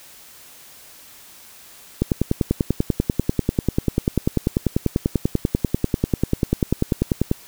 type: click train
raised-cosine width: 3 ms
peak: -4 dBFS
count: 55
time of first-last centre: 2.02-7.314 s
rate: 10.2 Hz
effects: white hiss -45 dBFS RMS until 7.47 s